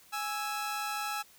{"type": "tone pair together", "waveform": "sawtooth", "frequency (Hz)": [830.6, 1318.5], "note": ["G#5", "E6"], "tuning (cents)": [0, 0], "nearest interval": "minor sixth", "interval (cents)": 800, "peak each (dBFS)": [-32, -32], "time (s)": [0.12, 1.23], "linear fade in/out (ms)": 20, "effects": ["white hiss -59 dBFS RMS until 1.38 s"]}